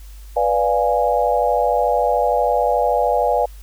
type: chord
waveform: sine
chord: B diminished seventh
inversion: none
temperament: equal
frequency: 493.9 / 587.3 / 698.5 / 830.6 Hz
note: B4 / D5 / F5 / Ab5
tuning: 0 / 0 / 0 / 0 cents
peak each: -20 dBFS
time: 0.36-3.46 s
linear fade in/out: 10 ms
effects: added 50 Hz sine -35 dBFS peak until 3.62 s + white hiss -50 dBFS RMS until 3.62 s